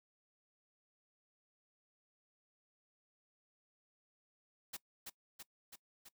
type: noise with echo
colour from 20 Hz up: white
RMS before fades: -44 dBFS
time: 4.73-4.77 s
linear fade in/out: 10 ms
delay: 330 ms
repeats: 4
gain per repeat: -3 dB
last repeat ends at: 6.09 s
effects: noise-tail reverb RT60 0.1 s tail -21 dB re dry